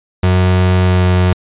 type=tone with pitch glide; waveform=35% pulse; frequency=91.7 to 90.86 Hz; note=F#2 to F#2; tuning=-15 to -31 cents; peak=-7 dBFS; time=0.23-1.33 s; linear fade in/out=5 ms; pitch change=-16 cents; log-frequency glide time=0.84-1.03 s; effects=resampled to 8000 Hz